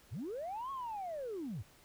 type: linear two-way sweep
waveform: sine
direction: up then down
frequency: 77.78 to 1112 to 77.78 Hz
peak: -37 dBFS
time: 0.11-1.63 s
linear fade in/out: 20 ms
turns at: 0.71 s
effects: tanh soft clip ceiling -35 dBFS + pink hiss -63 dBFS RMS until 1.84 s